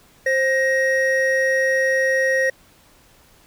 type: tone pair together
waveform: triangle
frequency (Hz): 527 / 1879.4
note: C5 / A#6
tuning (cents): +12 / +14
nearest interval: octave + minor seventh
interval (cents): 2202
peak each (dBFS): -17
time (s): 0.26-2.5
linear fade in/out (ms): 5
effects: pink hiss -53 dBFS RMS until 3.46 s